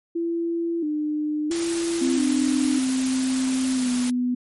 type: tone with vibrato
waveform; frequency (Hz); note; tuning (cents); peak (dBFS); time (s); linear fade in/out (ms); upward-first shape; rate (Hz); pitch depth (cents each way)
sine; 318.9; D#4; +43; -22; 0.15-2.79; 10; square; 0.74; 95
type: noise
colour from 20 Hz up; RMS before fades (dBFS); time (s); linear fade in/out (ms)
white; -31; 1.51-4.1; 2
type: tone with pitch glide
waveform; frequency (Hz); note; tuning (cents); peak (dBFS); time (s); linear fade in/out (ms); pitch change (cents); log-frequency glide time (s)
sine; 260 to 247.8; C4 to B3; -11 to +6; -20; 2.01-4.35; 10; -83; 3.74-3.89
effects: MP3 48 kbps